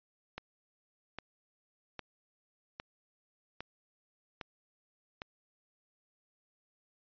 click train, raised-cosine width 0.3 ms, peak -24 dBFS, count 7, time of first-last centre 0.38-5.219 s, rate 1.24 Hz, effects resampled to 11025 Hz

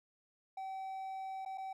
triangle tone with dropouts, 767 Hz, G5, 38 cents flat, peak -38 dBFS, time 0.57-1.73 s, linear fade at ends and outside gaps 5 ms, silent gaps 1.451-1.459 / 1.576-1.58 s, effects none

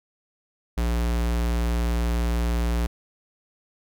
square tone, 58.6 Hz, A#1, 10 cents sharp, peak -22 dBFS, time 0.77-2.87 s, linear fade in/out 10 ms, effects none

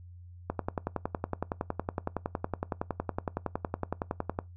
click train, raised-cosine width 1 ms, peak -16 dBFS, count 43, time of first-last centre 0.5-4.389 s, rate 10.8 Hz, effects noise-tail reverb RT60 0.2 s tail -21 dB re dry + added 88 Hz sine -46 dBFS peak until 4.56 s

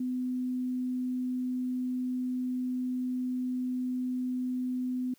sine tone, 252.4 Hz, B3, 38 cents sharp, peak -29 dBFS, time 0-5.14 s, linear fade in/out 5 ms, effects white hiss -65 dBFS RMS until 5.18 s

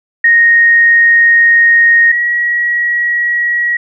sine tone pair in turn, 1863 / 1912.1 Hz, A#6 / A#6, -2 / +43 cents, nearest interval unison, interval 45 cents, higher second, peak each -4 / -10 dBFS, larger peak first, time 0.24-2.12 / 2.12-3.77 s, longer first, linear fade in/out 5 ms, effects none

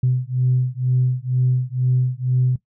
sine beating tone pair, 125.9 / 128 Hz, B2 / C3, +34 / -38 cents, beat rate 2.1 Hz, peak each -19 dBFS, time 0.03-2.56 s, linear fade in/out 5 ms, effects noise-tail reverb RT60 0.1 s tail -17 dB re dry + tanh soft clip ceiling -9 dBFS

